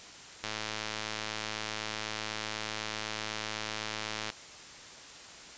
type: click train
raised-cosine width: 0.2 ms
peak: -17 dBFS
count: 418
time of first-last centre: 0.44-4.301 s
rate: 108 Hz
effects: white hiss -48 dBFS RMS until 5.57 s + resampled to 16000 Hz